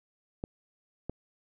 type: clicks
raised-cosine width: 2 ms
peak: -21 dBFS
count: 2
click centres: 0.439 / 1.096 s
effects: none

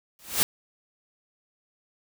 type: noise with exponential growth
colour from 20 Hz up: white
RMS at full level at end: -18 dBFS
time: 0.19-0.43 s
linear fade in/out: 0 ms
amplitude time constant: 52 ms
effects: none

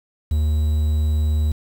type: tone with quantisation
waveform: triangle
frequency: 76.6 Hz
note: D#2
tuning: 27 cents flat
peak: -14 dBFS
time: 0.31-1.52 s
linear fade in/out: 5 ms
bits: 7
effects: none

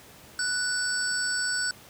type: tone cluster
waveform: sine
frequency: 1483 / 4572 / 5380 / 7910 Hz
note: F#6 / D8 / E8 / B8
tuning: +4 / -47 / +34 / +2 cents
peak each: -28 / -33 / -35 / -31 dBFS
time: 0.39-1.71 s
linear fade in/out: 2 ms
effects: pink hiss -50 dBFS RMS until 1.89 s + high-pass 80 Hz 12 dB/octave

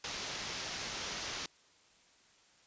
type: low-pass noise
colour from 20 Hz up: white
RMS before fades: -41 dBFS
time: 0.04-1.46 s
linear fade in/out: 2 ms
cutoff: 6500 Hz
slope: 48 dB/octave
effects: white hiss -65 dBFS RMS until 2.66 s + resampled to 16000 Hz

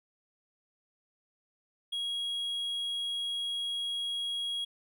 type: tone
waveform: triangle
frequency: 3300 Hz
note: G#7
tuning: 12 cents flat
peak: -30 dBFS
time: 1.92-4.65 s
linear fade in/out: 10 ms
effects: none

